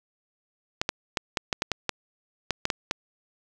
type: clicks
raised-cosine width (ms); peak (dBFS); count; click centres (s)
0.2; -7; 12; 0.815 / 0.891 / 1.172 / 1.372 / 1.528 / 1.621 / 1.717 / 1.893 / 2.507 / 2.654 / 2.702 / 2.911
effects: none

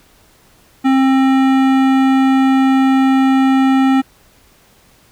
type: tone with hard clipping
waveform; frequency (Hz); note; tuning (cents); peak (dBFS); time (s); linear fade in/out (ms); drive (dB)
sine; 265.9; C4; +28; -11; 0.84-4.02; 20; 16
effects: pink hiss -50 dBFS RMS until 5.11 s

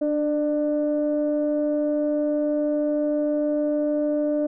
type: tone pair together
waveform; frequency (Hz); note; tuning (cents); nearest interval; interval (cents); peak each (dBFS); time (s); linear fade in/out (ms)
sine; 295.6 / 597.7; D4 / D5; +11 / +30; octave; 1219; -22; 0.01-4.47; 10
effects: tanh soft clip ceiling -14 dBFS

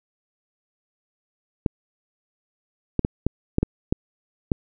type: clicks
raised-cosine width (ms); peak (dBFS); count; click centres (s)
3; -6; 8; 1.662 / 2.993 / 3.049 / 3.266 / 3.584 / 3.63 / 3.925 / 4.518
effects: none

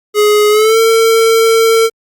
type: tone with pitch glide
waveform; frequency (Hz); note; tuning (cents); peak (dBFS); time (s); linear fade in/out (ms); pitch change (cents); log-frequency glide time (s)
square; 419.1 to 451.8; G#4 to A4; +16 to +46; -7; 0.14-1.9; 50; +130; 0.5-0.78
effects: Opus 48 kbps

